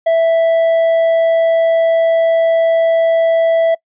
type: tone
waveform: triangle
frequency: 659.3 Hz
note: E5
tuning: in tune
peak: -7 dBFS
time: 0.06-3.75 s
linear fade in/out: 10 ms
effects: noise-tail reverb RT60 0.1 s tail -25 dB re dry + resampled to 8000 Hz